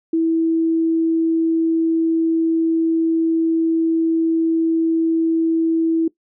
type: tone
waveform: sine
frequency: 326.8 Hz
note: E4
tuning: 15 cents flat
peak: -14 dBFS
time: 0.13-6.08 s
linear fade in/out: 5 ms
effects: noise-tail reverb RT60 0.1 s tail -19 dB re dry